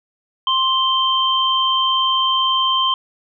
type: tone pair together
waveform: sine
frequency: 1050 / 3131 Hz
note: C6 / G7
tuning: +6 / -3 cents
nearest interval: octave + perfect fifth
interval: 1891 cents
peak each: -17 dBFS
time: 0.47-2.94 s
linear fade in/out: 2 ms
effects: none